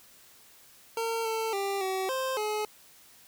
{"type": "tone with pitch steps", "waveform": "25% pulse", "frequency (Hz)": [455.7, 446.4, 395.6, 379.2, 524, 424.7], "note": ["A#4", "A4", "G4", "F#4", "C5", "G#4"], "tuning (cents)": [-39, 25, 16, 43, 2, 39], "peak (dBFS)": -25, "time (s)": [0.97, 2.65], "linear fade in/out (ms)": 2, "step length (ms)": 280, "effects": ["white hiss -56 dBFS RMS until 3.27 s"]}